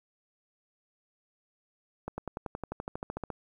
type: accelerating click train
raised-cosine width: 1 ms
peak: -21 dBFS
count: 16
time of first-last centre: 2.08-3.302 s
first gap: 100 ms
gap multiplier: 0.97
effects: 10-bit